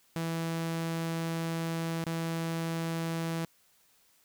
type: tone with dropouts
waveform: sawtooth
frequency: 164.81 Hz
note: E3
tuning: in tune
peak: -27 dBFS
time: 0.16-3.45 s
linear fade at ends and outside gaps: 0 ms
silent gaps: 2.04-2.065 s
effects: white hiss -66 dBFS RMS until 4.24 s